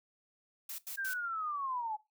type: noise bursts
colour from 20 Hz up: blue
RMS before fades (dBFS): -42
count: 3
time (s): 0.69-1.138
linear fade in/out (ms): 5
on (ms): 94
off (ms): 83
type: linear sweep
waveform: sine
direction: down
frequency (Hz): 1620 to 830.6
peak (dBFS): -34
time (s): 0.97-1.97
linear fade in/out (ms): 20
effects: noise-tail reverb RT60 0.2 s tail -17 dB re dry